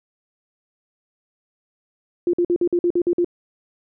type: tone bursts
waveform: sine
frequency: 349.2 Hz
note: F4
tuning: in tune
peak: -15 dBFS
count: 9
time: 2.27-3.246 s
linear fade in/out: 2 ms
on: 64 ms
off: 50 ms
effects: none